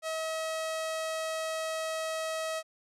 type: tone with low-pass filter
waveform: sawtooth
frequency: 640 Hz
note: D#5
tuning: 49 cents sharp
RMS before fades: -34 dBFS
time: 0.02-2.63 s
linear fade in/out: 50 ms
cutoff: 10000 Hz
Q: 1
effects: none